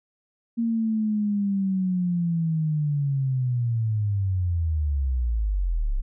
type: linear sweep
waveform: sine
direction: down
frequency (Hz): 233.1 to 31.07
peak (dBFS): -21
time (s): 0.57-6.02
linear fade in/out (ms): 20
effects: none